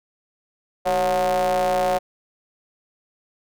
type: ring-modulated tone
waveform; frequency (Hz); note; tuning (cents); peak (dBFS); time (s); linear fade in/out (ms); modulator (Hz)
square; 87.31; F2; 0; -16; 0.85-1.99; 20; 641
effects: none